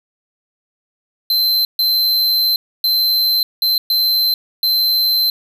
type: tone bursts at uneven times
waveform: square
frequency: 4094 Hz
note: C8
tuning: 38 cents flat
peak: -13 dBFS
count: 6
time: 1.3-1.65 / 1.79-2.56 / 2.84-3.43 / 3.62-3.78 / 3.9-4.34 / 4.63-5.3 s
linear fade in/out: 2 ms
effects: none